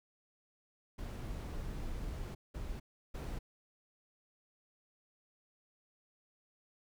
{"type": "noise bursts at uneven times", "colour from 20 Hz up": "brown", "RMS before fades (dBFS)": -41, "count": 3, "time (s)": [[0.98, 2.35], [2.54, 2.8], [3.14, 3.39]], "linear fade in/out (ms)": 10, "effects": []}